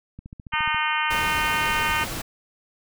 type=click train; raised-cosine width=5 ms; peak=-26 dBFS; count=9; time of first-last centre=0.19-0.746 s; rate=14.4 Hz
type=harmonic tone; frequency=306.4 Hz; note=D#4; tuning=27 cents flat; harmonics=3 / 4 / 5 / 6 / 7 / 8 / 9 / 10; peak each=-27 / -28 / -29 / -30 / -30 / -31 / -32 / -32 dBFS; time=0.52-2.05 s; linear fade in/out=20 ms
type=noise; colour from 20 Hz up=pink; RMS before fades=-31 dBFS; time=1.1-2.22 s; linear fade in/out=10 ms
effects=none